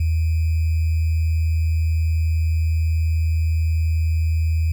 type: tone with sample-and-hold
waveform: sine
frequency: 80.6 Hz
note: E2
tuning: 38 cents flat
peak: -16 dBFS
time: 0-4.72 s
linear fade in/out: 5 ms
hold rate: 2450 Hz
effects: none